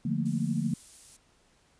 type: chord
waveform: sine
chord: Bb major seventh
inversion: first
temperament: equal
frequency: 146.83 / 174.61 / 220 / 233.1 Hz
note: D3 / F3 / A3 / Bb3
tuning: 0 / 0 / 0 / 0 cents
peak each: -32 dBFS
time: 0.05-0.74 s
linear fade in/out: 5 ms
type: noise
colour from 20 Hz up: violet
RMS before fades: -45 dBFS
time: 0.25-1.17 s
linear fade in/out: 10 ms
effects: pink hiss -65 dBFS RMS until 1.79 s + resampled to 22050 Hz